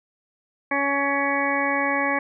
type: harmonic tone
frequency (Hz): 280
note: C#4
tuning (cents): +18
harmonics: 1 / 2 / 3 / 4 / 6 / 7 / 8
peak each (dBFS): -28 / -28 / -28 / -28 / -28 / -28 / -28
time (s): 0.71-2.19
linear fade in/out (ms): 5
effects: none